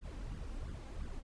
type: noise with flanger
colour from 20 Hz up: brown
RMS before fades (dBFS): -43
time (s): 0.01-1.23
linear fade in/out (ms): 50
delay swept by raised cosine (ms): 0.59 to 3.79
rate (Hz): 2.9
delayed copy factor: +0.7
effects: resampled to 22050 Hz